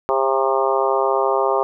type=harmonic tone with a mistuned harmonic; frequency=134.1 Hz; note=C3; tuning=43 cents sharp; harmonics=3 / 4 / 5 / 6 / 7 / 8 / 9; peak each=-21 / -22 / -23 / -24 / -24 / -25 / -26 dBFS; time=0.09-1.63 s; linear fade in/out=0 ms; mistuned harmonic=7; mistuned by=-16 cents; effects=none